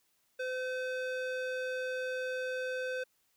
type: tone with band-pass filter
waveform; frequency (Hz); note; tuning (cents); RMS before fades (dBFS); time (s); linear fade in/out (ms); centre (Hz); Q
square; 511; C5; -41; -36; 0.39-3.04; 10; 1300; 0.77
effects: white hiss -74 dBFS RMS until 3.36 s